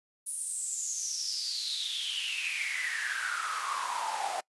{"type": "noise with high-pass filter sweep", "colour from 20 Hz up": "pink", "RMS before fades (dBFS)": -34, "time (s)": [0.26, 4.41], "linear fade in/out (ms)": 10, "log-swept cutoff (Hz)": [10000, 720], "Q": 9.4, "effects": ["noise-tail reverb RT60 0.1 s tail -24 dB re dry", "resampled to 24000 Hz"]}